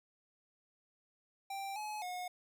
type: tone with pitch steps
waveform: square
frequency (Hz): 785 / 849 / 724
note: G5 / G#5 / F#5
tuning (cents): +2 / +38 / -38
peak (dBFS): -40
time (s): 1.5-2.28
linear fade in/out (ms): 5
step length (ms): 260
effects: none